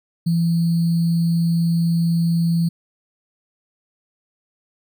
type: tone with sample-and-hold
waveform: sine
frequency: 167.9 Hz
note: E3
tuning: 32 cents sharp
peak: -15 dBFS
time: 0.26-2.69 s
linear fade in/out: 10 ms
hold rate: 4410 Hz
effects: none